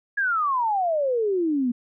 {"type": "exponential sweep", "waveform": "sine", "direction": "down", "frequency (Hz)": [1686, 234.4], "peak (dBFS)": -20, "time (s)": [0.17, 1.72], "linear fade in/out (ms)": 10, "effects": []}